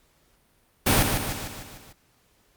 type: noise with echo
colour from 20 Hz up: pink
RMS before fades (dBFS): -19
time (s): 0.86-1.03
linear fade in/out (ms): 10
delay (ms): 150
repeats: 6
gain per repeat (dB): -5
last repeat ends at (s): 1.93
effects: pink hiss -64 dBFS RMS until 2.56 s + Opus 48 kbps